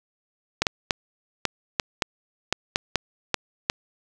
clicks, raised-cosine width 0.2 ms, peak -3 dBFS, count 11, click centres 0.62 / 0.668 / 0.908 / 1.453 / 1.798 / 2.022 / 2.526 / 2.759 / 2.957 / 3.343 / 3.699 s, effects none

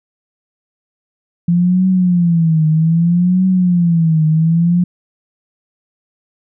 sine tone with vibrato, 170.8 Hz, F3, 38 cents flat, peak -9 dBFS, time 1.48-4.84 s, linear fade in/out 5 ms, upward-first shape triangle, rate 0.63 Hz, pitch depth 170 cents each way, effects none

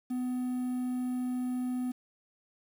triangle tone with quantisation, 250.8 Hz, B3, 27 cents sharp, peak -28 dBFS, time 0.1-1.92 s, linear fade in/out 10 ms, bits 9, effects none

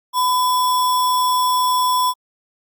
sine tone with sample-and-hold, 1004 Hz, B5, 28 cents sharp, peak -14 dBFS, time 0.13-2.14 s, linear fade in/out 50 ms, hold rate 4410 Hz, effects Opus 48 kbps

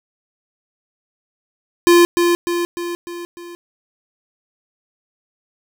square tone with echo, 346.1 Hz, F4, 16 cents flat, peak -8 dBFS, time 1.87-2.05 s, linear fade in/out 0 ms, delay 300 ms, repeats 5, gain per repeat -5 dB, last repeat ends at 3.55 s, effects none

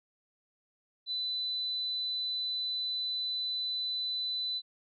sine tone, 4000 Hz, B7, 21 cents sharp, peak -31 dBFS, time 1.06-4.62 s, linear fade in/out 50 ms, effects none

